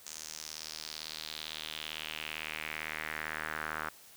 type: tone with band-pass filter sweep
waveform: sawtooth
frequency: 77.78 Hz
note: D#2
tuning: in tune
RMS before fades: -41 dBFS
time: 0.06-3.89 s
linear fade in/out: 5 ms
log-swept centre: 6800 to 1400 Hz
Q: 3.1
effects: white hiss -56 dBFS RMS until 4.16 s